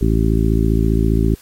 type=harmonic tone; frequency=55 Hz; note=A1; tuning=in tune; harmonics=1 / 2 / 3 / 4 / 5 / 6 / 7; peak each=-16 / -19 / -21 / -22 / -23 / -24 / -24 dBFS; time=0.01-1.35 s; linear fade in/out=5 ms; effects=white hiss -47 dBFS RMS until 1.41 s + AAC 48 kbps